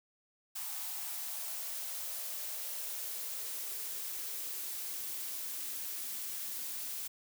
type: noise with high-pass filter sweep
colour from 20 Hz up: blue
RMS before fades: -40 dBFS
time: 0.55-7.08 s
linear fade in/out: 10 ms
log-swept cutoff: 830 to 200 Hz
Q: 3
effects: none